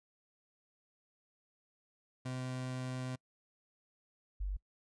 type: tone pair in turn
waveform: 30% pulse / sine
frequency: 128.1 / 48.07 Hz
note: C3 / G1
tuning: -36 / -33 cents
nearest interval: octave + perfect fourth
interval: 1697 cents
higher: first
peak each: -35 / -34 dBFS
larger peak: second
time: 2.25-3.16 / 4.4-4.57 s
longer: first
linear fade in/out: 10 ms
effects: noise-tail reverb RT60 0.1 s tail -26 dB re dry + resampled to 22050 Hz